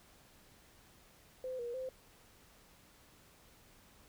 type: tone with pitch steps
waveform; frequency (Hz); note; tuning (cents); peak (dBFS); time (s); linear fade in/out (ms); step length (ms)
sine; 513 / 476.8 / 518; C5 / A#4 / C5; -34 / +39 / -17; -38; 1.44-1.89; 2; 150
effects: pink hiss -63 dBFS RMS until 4.08 s